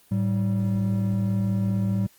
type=tone pair together; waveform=triangle; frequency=108.3 / 192.85 Hz; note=A2 / G3; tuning=-27 / -28 cents; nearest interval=minor seventh; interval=999 cents; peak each=-22 dBFS; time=0.11-2.07 s; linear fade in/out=10 ms; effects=white hiss -57 dBFS RMS until 2.18 s + Opus 32 kbps